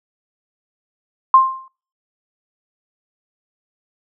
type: tone with exponential decay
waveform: sine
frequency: 1054 Hz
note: C6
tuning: 12 cents sharp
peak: -3 dBFS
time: 1.34-1.68 s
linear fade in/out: 2 ms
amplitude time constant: 72 ms
effects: noise-tail reverb RT60 0.5 s tail -26 dB re dry